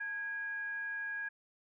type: tone with frequency modulation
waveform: sine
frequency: 1648 Hz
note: G#6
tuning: 14 cents flat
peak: -36 dBFS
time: 0-1.29 s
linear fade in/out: 10 ms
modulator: 749 Hz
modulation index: 0.24
effects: none